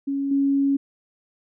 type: tone with level steps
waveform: sine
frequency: 277.2 Hz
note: C#4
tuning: in tune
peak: -22 / -17 dBFS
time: 0.07-0.77 s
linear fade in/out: 10 ms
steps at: 0.31 s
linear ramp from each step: 5 ms
effects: none